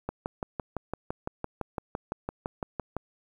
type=click train; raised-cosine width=1 ms; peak=-17 dBFS; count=18; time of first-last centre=0.09-2.966 s; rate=5.91 Hz; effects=9-bit